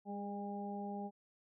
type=harmonic tone with a mistuned harmonic; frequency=201.9 Hz; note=G#3; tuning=49 cents flat; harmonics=1 / 2 / 3 / 4; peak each=-42 / -48 / -51 / -45 dBFS; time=0.05-1.11 s; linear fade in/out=50 ms; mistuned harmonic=2; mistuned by=+19 cents; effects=none